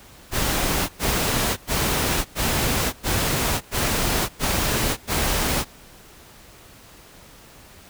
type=noise bursts; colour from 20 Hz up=pink; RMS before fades=-22 dBFS; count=8; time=0.31-5.65 s; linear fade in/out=50 ms; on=580 ms; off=100 ms; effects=pink hiss -47 dBFS RMS until 7.89 s